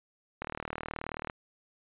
click train, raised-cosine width 0.5 ms, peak -20 dBFS, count 35, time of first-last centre 0.42-1.299 s, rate 38.7 Hz, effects resampled to 8000 Hz

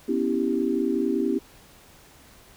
sine chord, C# half-diminished seventh, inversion third, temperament equal with one note detuned, 246.9 / 277.2 / 327 / 392 Hz, B3 / C#4 / E4 / G4, 0 / 0 / -14 / 0 cents, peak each -27 dBFS, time 0.08-1.39 s, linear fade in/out 10 ms, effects pink hiss -52 dBFS RMS until 2.56 s

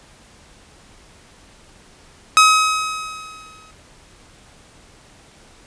sawtooth tone with exponential decay, 1272 Hz, D#6, 38 cents sharp, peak -3 dBFS, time 2.37-3.71 s, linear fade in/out 0 ms, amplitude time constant 290 ms, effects pink hiss -48 dBFS RMS until 5.66 s + resampled to 22050 Hz

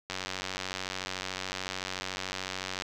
click train, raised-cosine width 0.2 ms, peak -16 dBFS, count 256, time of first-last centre 0.1-2.821 s, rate 93.7 Hz, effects none

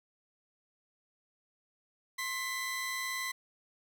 sawtooth tone pair together, 1059.5 / 2000 Hz, C6 / B6, +21 / +21 cents, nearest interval major seventh, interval 1100 cents, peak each -36 / -32 dBFS, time 2.18-3.32 s, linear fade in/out 10 ms, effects none

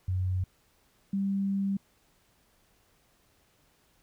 sine tone pair in turn, 92.4 / 196.53 Hz, F#2 / G3, -2 / +5 cents, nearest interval octave + minor second, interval 1307 cents, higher second, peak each -26 dBFS, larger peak neither, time 0.08-0.44 / 1.13-1.77 s, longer second, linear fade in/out 5 ms, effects pink hiss -67 dBFS RMS until 4.02 s

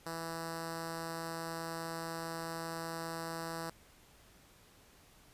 5% pulse tone with notch filter, 164.81 Hz, E3, in tune, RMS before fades -41 dBFS, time 0.06-3.7 s, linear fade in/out 2 ms, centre 2300 Hz, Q 1.4, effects pink hiss -62 dBFS RMS until 5.33 s + resampled to 32000 Hz

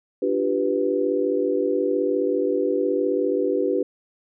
sine chord, G dominant seventh, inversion second, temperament equal with one note detuned, 293.7 / 349.2 / 388.2 / 493.9 Hz, D4 / F4 / G4 / B4, 0 / 0 / -17 / 0 cents, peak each -26 / -28 / -23 / -24 dBFS, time 0.22-3.83 s, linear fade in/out 5 ms, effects none

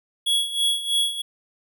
square tone with tremolo, 3347 Hz, G#7, 13 cents sharp, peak -18 dBFS, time 0.26-1.22 s, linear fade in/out 10 ms, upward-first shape sine, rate 3.1 Hz, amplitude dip 75%, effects none

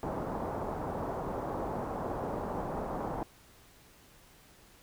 white low-pass noise, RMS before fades -36 dBFS, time 0.03-3.23 s, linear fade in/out 0 ms, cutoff 930 Hz, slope 24 dB/octave, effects pink hiss -59 dBFS RMS until 4.82 s

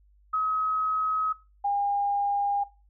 sine tone pair in turn, 1274 / 808 Hz, D#6 / G#5, +41 / -48 cents, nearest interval minor sixth, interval 789 cents, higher first, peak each -23 dBFS, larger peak neither, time 0.33-1.33 / 1.64-2.64 s, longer neither, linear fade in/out 10 ms, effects noise-tail reverb RT60 0.3 s tail -19 dB re dry + added 50 Hz sine -57 dBFS peak until 2.89 s

